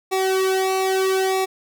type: tone with flanger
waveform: sawtooth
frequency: 380 Hz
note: F#4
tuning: 46 cents sharp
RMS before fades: -20 dBFS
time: 0.11-1.46 s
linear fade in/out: 20 ms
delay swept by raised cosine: 0.64 to 2.04 ms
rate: 0.78 Hz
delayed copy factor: -0.9
effects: none